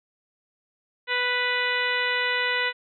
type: harmonic tone with a mistuned harmonic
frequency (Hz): 493.9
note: B4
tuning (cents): 0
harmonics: 1 / 2 / 3 / 4 / 5 / 6 / 7 / 8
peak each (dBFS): -32 / -32 / -29 / -26 / -32 / -32 / -35 / -36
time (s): 1.07-2.73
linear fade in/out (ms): 50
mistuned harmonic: 7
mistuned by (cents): +22
effects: none